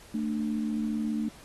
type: tone pair together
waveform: sine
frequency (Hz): 222.8 / 297.4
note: A3 / D4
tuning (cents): +22 / +22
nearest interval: perfect fourth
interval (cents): 500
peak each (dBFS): -28 / -33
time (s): 0.14-1.29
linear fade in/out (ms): 5
effects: pink hiss -52 dBFS RMS until 1.44 s + AAC 32 kbps